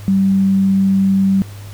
sine tone, 193.7 Hz, G3, 20 cents flat, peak -10 dBFS, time 0.08-1.42 s, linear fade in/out 0 ms, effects added 101 Hz sine -30 dBFS peak until 1.73 s + pink hiss -41 dBFS RMS until 1.73 s

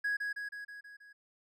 triangle tone with echo, 1661.2 Hz, G#6, in tune, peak -27 dBFS, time 0.04-0.17 s, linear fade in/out 10 ms, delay 160 ms, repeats 6, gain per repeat -4 dB, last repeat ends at 1.13 s, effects tanh soft clip ceiling -25 dBFS

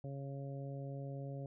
harmonic tone, 138.2 Hz, C#3, 5 cents flat, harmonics 1 / 2 / 3 / 4 / 5, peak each -42 / -51 / -53 / -50 / -57 dBFS, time 0.04-1.46 s, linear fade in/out 2 ms, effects none

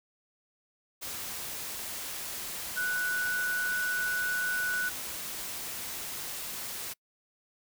sine tone in noise, 1480 Hz, F#6, in tune, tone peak -28 dBFS, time 2.76-4.9 s, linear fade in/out 20 ms, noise white, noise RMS -38 dBFS, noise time 1.01-6.94 s, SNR +7 dB, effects noise-tail reverb RT60 0.1 s tail -26 dB re dry

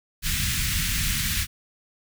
pink band-stop noise, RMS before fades -25 dBFS, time 0.22-1.47 s, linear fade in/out 50 ms, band 180 to 1700 Hz, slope 24 dB/octave, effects none

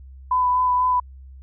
sine tone with vibrato, 1000 Hz, B5, 21 cents sharp, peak -16 dBFS, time 0.31-1 s, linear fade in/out 5 ms, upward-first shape sine, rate 4.1 Hz, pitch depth 14 cents each way, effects added 66 Hz sine -39 dBFS peak until 1.42 s

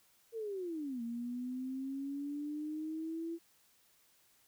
sine linear two-way sweep, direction down then up, 466.2 to 230.7 to 336.6 Hz, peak -37 dBFS, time 0.32-3.39 s, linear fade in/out 50 ms, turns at 1.02 s, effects white hiss -69 dBFS RMS until 4.47 s

